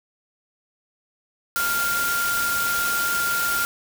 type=tone in noise; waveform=sine; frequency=1396.9 Hz; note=F6; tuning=in tune; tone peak=-22 dBFS; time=1.56-3.65 s; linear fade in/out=0 ms; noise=white; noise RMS=-27 dBFS; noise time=1.56-3.65 s; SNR=+2 dB; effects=none